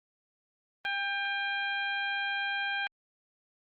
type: harmonic tone with a mistuned harmonic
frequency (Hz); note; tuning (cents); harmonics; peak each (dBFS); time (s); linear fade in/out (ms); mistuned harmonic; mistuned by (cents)
801; G5; +37; 1 / 2 / 3 / 4 / 5; -37 / -32 / -37 / -39 / -48; 0.85-2.87; 0; 2; -18
effects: Opus 24 kbps